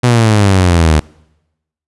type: exponential sweep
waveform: sawtooth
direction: down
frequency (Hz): 125.4 to 75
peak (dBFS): -3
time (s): 0.03-1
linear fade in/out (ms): 10
effects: noise-tail reverb RT60 0.9 s tail -25 dB re dry + resampled to 24000 Hz